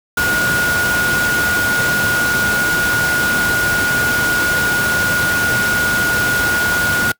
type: tone in noise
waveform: sine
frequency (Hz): 1442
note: F#6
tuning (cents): -45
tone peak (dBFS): -14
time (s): 0.17-7.12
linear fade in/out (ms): 5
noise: pink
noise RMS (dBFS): -20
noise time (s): 0.17-7.12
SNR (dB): +3
effects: noise-tail reverb RT60 0.1 s tail -23 dB re dry + high-pass 80 Hz 12 dB/octave